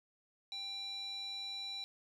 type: tone with band-pass filter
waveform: square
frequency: 790 Hz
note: G5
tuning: 13 cents sharp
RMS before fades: -43 dBFS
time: 0.52-1.84 s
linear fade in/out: 0 ms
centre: 3800 Hz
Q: 7.4
effects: none